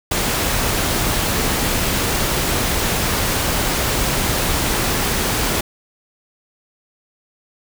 pink noise, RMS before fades -19 dBFS, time 0.11-5.61 s, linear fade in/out 5 ms, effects none

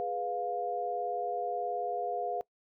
sine chord, F diminished, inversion first, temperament equal with one note detuned, 415.3 / 493.9 / 704.1 Hz, Ab4 / Cb5 / F5, 0 / 0 / +14 cents, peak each -38 / -37 / -33 dBFS, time 0-2.41 s, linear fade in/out 0 ms, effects noise-tail reverb RT60 0.1 s tail -22 dB re dry

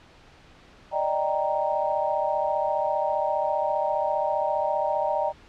sine chord, Eb major seventh, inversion third, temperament equal, 587.3 / 622.3 / 784 / 932.3 Hz, D5 / Eb5 / G5 / Bb5, 0 / 0 / 0 / 0 cents, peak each -28 dBFS, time 0.91-5.33 s, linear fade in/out 50 ms, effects pink hiss -52 dBFS RMS until 5.48 s + low-pass 4000 Hz 12 dB/octave

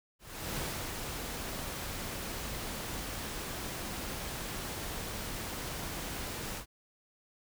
pink noise with ADSR envelope, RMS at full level -36 dBFS, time 0.19-6.66 s, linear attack 370 ms, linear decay 350 ms, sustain -3 dB, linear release 87 ms, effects none

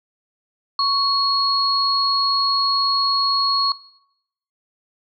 sine tone pair together, 1112 / 4319 Hz, C#6 / C#8, +5 / -46 cents, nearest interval octave + major seventh, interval 2349 cents, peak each -19 dBFS, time 0.79-3.72 s, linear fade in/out 2 ms, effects noise-tail reverb RT60 0.8 s tail -21 dB re dry

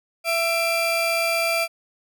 35% pulse tone pair together, 668 / 2366 Hz, E5 / D7, +23 / +12 cents, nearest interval octave + minor seventh, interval 2189 cents, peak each -21 dBFS, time 0.24-1.68 s, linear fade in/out 50 ms, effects none

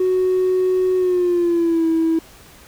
triangle tone with pitch glide, 370 to 325.8 Hz, F#4 to E4, 0 to -20 cents, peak -11 dBFS, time 0-2.19 s, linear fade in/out 5 ms, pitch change -220 cents, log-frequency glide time 0.96-1.87 s, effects tanh soft clip ceiling -11 dBFS + pink hiss -45 dBFS RMS until 2.67 s

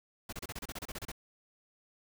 pink noise bursts, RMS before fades -41 dBFS, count 13, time 0.29-1.118 s, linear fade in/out 5 ms, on 36 ms, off 30 ms, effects none

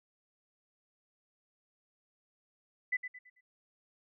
sine tone with echo, 2000 Hz, B6, 21 cents sharp, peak -28 dBFS, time 2.92-2.97 s, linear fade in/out 10 ms, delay 110 ms, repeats 4, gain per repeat -9 dB, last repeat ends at 3.41 s, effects none

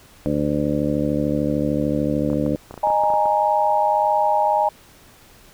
harmonic tone, 73.42 Hz, D2, in tune, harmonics 1 / 2 / 3 / 4 / 5 / 6 / 7 / 8, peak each -32 / -26 / -25 / -22 / -33 / -34 / -26 / -29 dBFS, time 0.26-2.56 s, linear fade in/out 0 ms
clicks, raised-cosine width 1 ms, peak -20 dBFS, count 12, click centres 2.301 / 2.332 / 2.463 / 2.71 / 2.741 / 2.777 / 2.872 / 2.903 / 3.037 / 3.102 / 3.138 / 3.257 s
sine chord, D# suspended fourth, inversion none, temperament equal with one note detuned, 614.8 / 830.6 / 932.3 Hz, D#5 / G#5 / A#5, -21 / 0 / 0 cents, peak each -21 / -18 / -21 dBFS, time 2.83-4.69 s, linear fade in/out 5 ms
effects pink hiss -49 dBFS RMS until 5.53 s

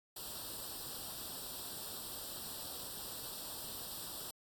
white noise with comb filter, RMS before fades -45 dBFS, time 0.16-4.31 s, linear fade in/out 5 ms, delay 0.23 ms, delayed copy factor +0.85, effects AAC 64 kbps

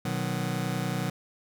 sawtooth chord, B major, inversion none, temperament just, 123.47 / 154.34 / 185.21 Hz, B2 / D#3 / F#3, 0 / -14 / +2 cents, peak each -28 dBFS, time 0.05-1.1 s, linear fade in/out 5 ms, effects none

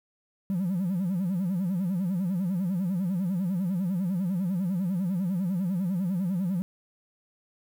triangle tone with vibrato, 183.6 Hz, F#3, 13 cents flat, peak -22 dBFS, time 0.5-6.62 s, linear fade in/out 0 ms, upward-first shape sine, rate 10 Hz, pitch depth 150 cents each way, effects tanh soft clip ceiling -20 dBFS + 9-bit

